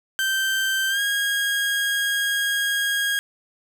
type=tone with pitch glide; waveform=30% pulse; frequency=1558 to 1634.5 Hz; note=G6 to G#6; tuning=-11 to -28 cents; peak=-18 dBFS; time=0.19-3.19 s; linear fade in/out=0 ms; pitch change=+83 cents; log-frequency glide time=0.89-1 s; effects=none